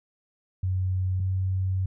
sine tone pair in turn, 93 / 94.13 Hz, F#2 / F#2, +9 / +30 cents, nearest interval unison, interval 21 cents, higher second, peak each -23 dBFS, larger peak neither, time 0.63-1.2 / 1.2-1.86 s, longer second, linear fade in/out 5 ms, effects none

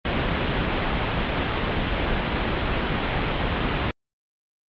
pink low-pass noise, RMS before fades -24 dBFS, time 0.05-3.91 s, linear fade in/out 2 ms, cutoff 3500 Hz, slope 48 dB/octave, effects Opus 32 kbps

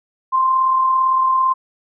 sine tone with amplitude modulation, 1046.5 Hz, C6, in tune, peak -11 dBFS, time 0.32-1.54 s, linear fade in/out 20 ms, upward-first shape sine, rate 37.8 Hz, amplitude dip 35%, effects none

